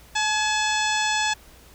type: harmonic tone with a mistuned harmonic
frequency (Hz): 861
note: A5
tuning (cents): -38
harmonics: 1 / 2 / 3 / 4 / 5 / 6 / 7 / 8 / 9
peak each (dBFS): -25 / -26 / -29 / -29 / -34 / -35 / -35 / -36 / -33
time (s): 0.15-1.34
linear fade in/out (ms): 10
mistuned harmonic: 2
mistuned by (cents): -36
effects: added 60 Hz sine -51 dBFS peak until 1.74 s + pink hiss -51 dBFS RMS until 1.74 s